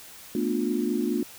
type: chord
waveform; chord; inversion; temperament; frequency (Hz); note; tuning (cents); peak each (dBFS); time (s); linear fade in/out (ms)
sine; B half-diminished seventh; third; just; 222.2 / 246.9 / 296.3 / 355.6; A3 / B3 / D4 / F4; +17 / 0 / +15 / +31; -29; 0.35-1.23; 2
effects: white hiss -46 dBFS RMS until 1.38 s